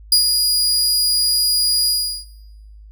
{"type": "tone with ADSR envelope", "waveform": "sawtooth", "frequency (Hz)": 4886, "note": "D#8", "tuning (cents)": -32, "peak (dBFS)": -6, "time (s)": [0.12, 2.25], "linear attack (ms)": 3, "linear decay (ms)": 110, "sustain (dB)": -6, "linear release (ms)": 370, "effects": ["noise-tail reverb RT60 1.0 s tail -19 dB re dry", "added 52 Hz sine -38 dBFS peak until 2.91 s"]}